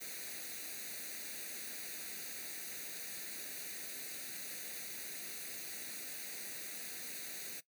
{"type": "noise with comb filter", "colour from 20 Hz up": "white", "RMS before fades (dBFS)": -45, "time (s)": [0, 7.61], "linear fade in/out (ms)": 20, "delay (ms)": 0.47, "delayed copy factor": 0.75, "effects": ["noise-tail reverb RT60 0.1 s tail -17 dB re dry", "high-pass 200 Hz 12 dB/octave"]}